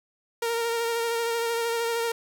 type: tone with vibrato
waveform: sawtooth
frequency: 463.9 Hz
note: A#4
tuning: 8 cents flat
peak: -21 dBFS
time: 0.42-2.12 s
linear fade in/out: 5 ms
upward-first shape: sine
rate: 13 Hz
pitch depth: 22 cents each way
effects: 10-bit